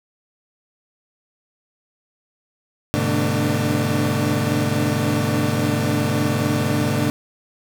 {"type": "tone cluster", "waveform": "30% pulse", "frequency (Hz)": [102.6, 127.3, 146.9, 225.9, 297.4], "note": ["G#2", "C3", "D3", "A3", "D4"], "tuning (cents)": [-21, -47, 1, 46, 22], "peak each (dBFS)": -22, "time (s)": [2.94, 7.1], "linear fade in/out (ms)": 0, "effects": []}